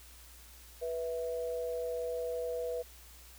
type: tone pair together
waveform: sine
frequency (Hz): 490.7 / 657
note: B4 / E5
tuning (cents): -11 / -6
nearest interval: perfect fourth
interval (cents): 505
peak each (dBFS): -34 / -40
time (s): 0.81-2.83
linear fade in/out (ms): 20
effects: added 60 Hz sine -55 dBFS peak until 3.38 s + white hiss -56 dBFS RMS until 3.38 s